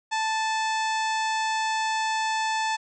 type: harmonic tone with a mistuned harmonic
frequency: 880 Hz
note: A5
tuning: in tune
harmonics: 1 / 2 / 3 / 4 / 5 / 6 / 7 / 8 / 9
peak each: -25 / -31 / -35 / -37 / -39 / -41 / -42 / -43 / -44 dBFS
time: 0.11-2.77 s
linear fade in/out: 20 ms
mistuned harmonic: 3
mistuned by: -31 cents
effects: none